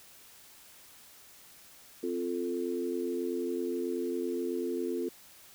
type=chord; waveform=sine; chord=F major; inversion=second; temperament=equal; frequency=261.6 / 349.2 / 440 Hz; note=C4 / F4 / A4; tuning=0 / 0 / 0 cents; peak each=-36 / -33 / -36 dBFS; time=2.03-5.09 s; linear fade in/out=5 ms; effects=white hiss -55 dBFS RMS until 5.54 s